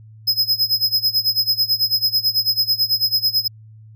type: tone with tremolo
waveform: square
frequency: 5090 Hz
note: D#8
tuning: 39 cents sharp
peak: -13 dBFS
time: 0.27-3.48 s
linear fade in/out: 10 ms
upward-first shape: sine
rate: 9.1 Hz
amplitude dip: 90%
effects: added 109 Hz sine -40 dBFS peak until 3.95 s